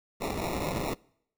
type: noise with sample-and-hold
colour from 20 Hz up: white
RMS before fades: -32 dBFS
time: 0.2-0.95 s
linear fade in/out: 20 ms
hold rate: 1575 Hz
effects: noise-tail reverb RT60 0.7 s tail -25 dB re dry